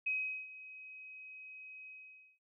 sine tone with ADSR envelope, 2533 Hz, D#7, 30 cents sharp, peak -31 dBFS, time 0.06-2.39 s, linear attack 10 ms, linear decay 400 ms, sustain -17 dB, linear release 510 ms, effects none

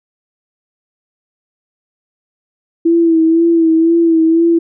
sine tone with vibrato, 329.6 Hz, E4, in tune, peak -7 dBFS, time 2.85-4.59 s, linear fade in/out 10 ms, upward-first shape sine, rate 2 Hz, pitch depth 40 cents each way, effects none

